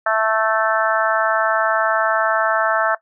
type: harmonic tone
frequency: 220 Hz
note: A3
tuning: in tune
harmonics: 3 / 4 / 5 / 6 / 7 / 8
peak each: -19 / -24 / -25 / -20 / -23 / -25 dBFS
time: 0.06-2.95 s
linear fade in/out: 5 ms
effects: noise-tail reverb RT60 0.1 s tail -17 dB re dry